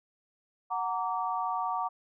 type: chord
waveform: sine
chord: Gb augmented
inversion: none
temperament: just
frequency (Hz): 740 / 925 / 1156.2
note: Gb5 / Bb5 / D6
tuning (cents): 0 / -14 / -27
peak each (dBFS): -33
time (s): 0.7-1.89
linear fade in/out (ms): 20
effects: none